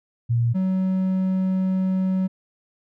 sine / triangle tone pair in turn, 117.8 / 187.81 Hz, A#2 / F#3, +19 / +26 cents, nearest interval minor sixth, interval 807 cents, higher second, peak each -17 dBFS, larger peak neither, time 0.29-0.54 / 0.54-2.28 s, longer second, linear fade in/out 20 ms, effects none

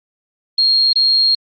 sine tone with dropouts, 4246 Hz, C8, 25 cents sharp, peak -10 dBFS, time 0.58-1.35 s, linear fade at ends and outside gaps 5 ms, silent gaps 0.931-0.957 s, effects Opus 48 kbps

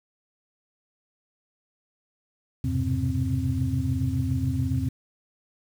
sine tone cluster, 82.4 / 99.7 / 125.3 / 132.4 / 262.1 Hz, E2 / G2 / B2 / C3 / C4, 0 / +30 / +25 / +21 / +3 cents, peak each -29 dBFS, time 2.64-4.89 s, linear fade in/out 5 ms, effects tanh soft clip ceiling -12 dBFS + 8-bit

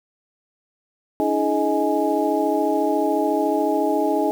sine tone cluster, 289.8 / 323.8 / 422.9 / 628 / 833 Hz, D4 / E4 / G#4 / D#5 / G#5, -23 / -31 / +31 / +16 / +5 cents, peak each -24 dBFS, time 1.2-4.31 s, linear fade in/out 0 ms, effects 7-bit

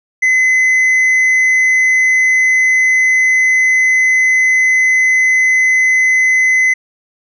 sine tone with tanh clipping, 2035 Hz, C7, 49 cents flat, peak -9 dBFS, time 0.22-6.74 s, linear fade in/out 10 ms, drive 4 dB, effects none

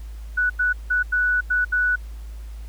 sine tone bursts at uneven times, 1479 Hz, F#6, 1 cent flat, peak -17 dBFS, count 6, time 0.37-0.5 / 0.59-0.73 / 0.9-1.03 / 1.12-1.41 / 1.5-1.65 / 1.72-1.96 s, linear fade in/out 10 ms, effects added 54 Hz sine -32 dBFS peak until 2.68 s + pink hiss -53 dBFS RMS until 2.68 s

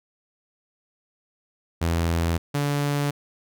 sawtooth tone pair in turn, 83.7 / 144.03 Hz, E2 / D3, +27 / -33 cents, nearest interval major sixth, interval 940 cents, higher second, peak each -17 / -18 dBFS, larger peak first, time 1.81-2.38 / 2.54-3.11 s, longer neither, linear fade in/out 10 ms, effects none

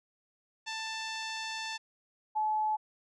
10% pulse / sine tone pair in turn, 886 / 859.8 Hz, A5 / A5, +12 / -40 cents, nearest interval minor second, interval 52 cents, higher first, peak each -27 dBFS, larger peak neither, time 0.66-1.78 / 2.35-2.77 s, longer first, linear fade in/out 20 ms, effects resampled to 22050 Hz

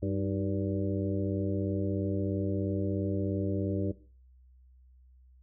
harmonic tone with a mistuned harmonic, 97 Hz, G2, 18 cents flat, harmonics 1 / 2 / 3 / 4 / 5 / 6, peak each -32 / -36 / -34 / -37 / -40 / -40 dBFS, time 0.02-3.92 s, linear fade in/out 10 ms, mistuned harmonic 3, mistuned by +81 cents, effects noise-tail reverb RT60 0.4 s tail -17 dB re dry + added 63 Hz sine -55 dBFS peak until 5.42 s

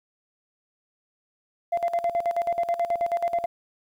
sine tone with tremolo, 687 Hz, F5, 29 cents flat, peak -18 dBFS, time 1.72-3.46 s, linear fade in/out 10 ms, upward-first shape square, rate 9.3 Hz, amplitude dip 80%, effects tanh soft clip ceiling -19 dBFS + 10-bit

